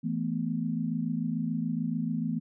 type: chord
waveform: sine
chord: E suspended fourth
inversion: none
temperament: equal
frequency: 164.81 / 220 / 246.9 Hz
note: E3 / A3 / B3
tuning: 0 / 0 / 0 cents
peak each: -32 dBFS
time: 0.03-2.4 s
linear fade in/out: 20 ms
effects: none